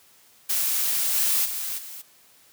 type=noise with level steps; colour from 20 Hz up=blue; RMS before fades=-24 / -22 / -30 / -39 dBFS; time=0.49-2.02 s; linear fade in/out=10 ms; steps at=1.14 / 1.44 / 1.77 s; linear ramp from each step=20 ms; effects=white hiss -56 dBFS RMS until 2.52 s + high-pass 80 Hz 12 dB/octave

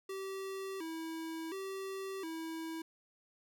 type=tone with vibrato; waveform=square; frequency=354.1 Hz; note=F4; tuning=24 cents sharp; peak=-40 dBFS; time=0.09-2.82 s; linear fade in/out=5 ms; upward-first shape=square; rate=0.7 Hz; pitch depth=150 cents each way; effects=none

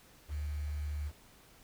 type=tone with quantisation; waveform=sine; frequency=74 Hz; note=D2; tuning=14 cents sharp; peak=-34 dBFS; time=0.28-1.12 s; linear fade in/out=50 ms; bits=9; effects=pink hiss -60 dBFS RMS until 1.63 s

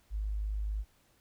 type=tone; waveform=sine; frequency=51.91 Hz; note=G#1; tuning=in tune; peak=-31 dBFS; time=0.1-0.85 s; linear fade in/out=50 ms; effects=pink hiss -68 dBFS RMS until 1.2 s

